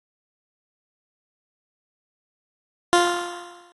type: tone with exponential decay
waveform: 15% pulse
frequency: 350 Hz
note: F4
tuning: 4 cents sharp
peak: -6 dBFS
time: 2.93-3.72 s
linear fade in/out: 0 ms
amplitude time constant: 170 ms
effects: AAC 32 kbps